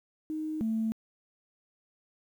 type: tone pair in turn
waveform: sine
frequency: 311.1 / 222.2 Hz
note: D#4 / A3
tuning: 0 / +17 cents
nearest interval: tritone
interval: 583 cents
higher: first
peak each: -31 / -26 dBFS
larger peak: second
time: 0.3-0.61 / 0.61-0.92 s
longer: neither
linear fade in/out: 0 ms
effects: tanh soft clip ceiling -22 dBFS + 10-bit